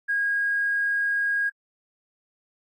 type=tone with tanh clipping; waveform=triangle; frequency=1636 Hz; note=G#6; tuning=26 cents flat; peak=-21 dBFS; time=0.08-1.5 s; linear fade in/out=20 ms; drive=2 dB; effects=AAC 48 kbps